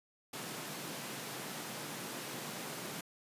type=high-pass noise; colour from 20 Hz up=pink; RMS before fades=-43 dBFS; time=0.33-3.01 s; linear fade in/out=5 ms; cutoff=130 Hz; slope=48 dB/octave; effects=resampled to 32000 Hz